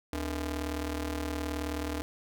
sawtooth ring-modulated tone, 185 Hz, F#3, in tune, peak -25 dBFS, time 0.13-2.02 s, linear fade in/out 0 ms, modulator 112 Hz, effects 11-bit

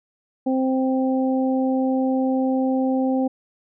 harmonic tone, 261.6 Hz, C4, in tune, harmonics 1 / 2 / 3, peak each -19 / -25 / -29 dBFS, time 0.46-3.28 s, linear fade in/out 10 ms, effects none

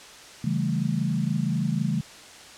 sine chord, A dominant seventh, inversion first, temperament equal, 138.59 / 164.81 / 196 / 220 Hz, C#3 / E3 / G3 / A3, 0 / 0 / 0 / 0 cents, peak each -28 / -27 / -29 / -29 dBFS, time 0.44-2.01 s, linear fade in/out 5 ms, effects white hiss -45 dBFS RMS until 2.57 s + low-pass 7000 Hz 12 dB/octave

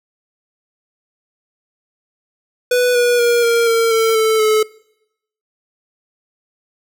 square tone with pitch steps, 493.9 / 484.6 / 475.4 / 466.4 / 457.6 / 449 / 440.5 / 432.2 Hz, B4 / B4 / A#4 / A#4 / A#4 / A4 / A4 / A4, 0 / -33 / +34 / +1 / -32 / +35 / +2 / -31 cents, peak -12 dBFS, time 2.71-4.63 s, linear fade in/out 5 ms, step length 240 ms, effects noise-tail reverb RT60 0.8 s tail -22 dB re dry

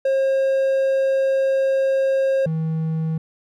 triangle tone pair in turn, 537 / 160.08 Hz, C5 / D#3, +45 / +50 cents, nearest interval octave + major sixth, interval 2095 cents, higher first, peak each -14 / -18 dBFS, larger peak first, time 0.05-2.46 / 2.46-3.18 s, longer first, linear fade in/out 5 ms, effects none

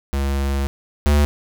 square tone pair in turn, 69 / 73.1 Hz, C#2 / D2, -7 / -7 cents, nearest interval minor second, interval 100 cents, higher second, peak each -19 / -13 dBFS, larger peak second, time 0.13-0.67 / 1.06-1.25 s, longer first, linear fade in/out 0 ms, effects none

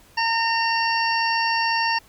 harmonic tone, 914 Hz, A#5, 34 cents flat, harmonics 1 / 2 / 3 / 5 / 6, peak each -22 / -25 / -27 / -29 / -30 dBFS, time 0.17-1.99 s, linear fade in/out 10 ms, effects pink hiss -53 dBFS RMS until 2.08 s

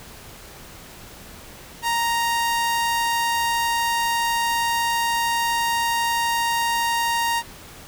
sawtooth tone, 932.3 Hz, A#5, in tune, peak -16 dBFS, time 1.82-7.43 s, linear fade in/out 50 ms, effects pink hiss -42 dBFS RMS until 7.87 s

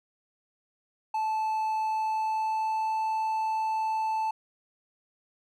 triangle tone with pitch glide, 873 to 878.6 Hz, A5 to A5, -14 to -3 cents, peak -24 dBFS, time 1.14-4.31 s, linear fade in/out 5 ms, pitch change +11 cents, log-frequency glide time 1.8-3.01 s, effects none

